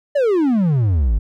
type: exponential sweep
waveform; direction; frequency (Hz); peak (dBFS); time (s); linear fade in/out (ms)
triangle; down; 602 to 47.33; -11; 0.15-1.19; 10
effects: none